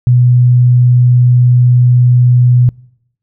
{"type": "tone", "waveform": "sine", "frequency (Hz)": 123.47, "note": "B2", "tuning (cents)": 0, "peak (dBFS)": -4, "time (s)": [0.07, 2.69], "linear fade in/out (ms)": 0, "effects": ["noise-tail reverb RT60 0.8 s tail -26 dB re dry"]}